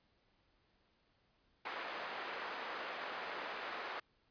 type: band-pass noise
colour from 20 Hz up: white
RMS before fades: -44 dBFS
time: 1.65-4 s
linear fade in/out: 5 ms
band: 450 to 1700 Hz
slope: 12 dB/octave
effects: pink hiss -75 dBFS RMS until 4.3 s + resampled to 11025 Hz